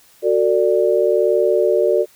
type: chord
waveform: sine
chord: D major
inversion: first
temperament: equal with one note detuned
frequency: 370 / 451.1 / 587.3 Hz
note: F#4 / A4 / D5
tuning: 0 / +43 / 0 cents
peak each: -17 dBFS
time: 0.22-2.06 s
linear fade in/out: 50 ms
effects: white hiss -51 dBFS RMS until 2.15 s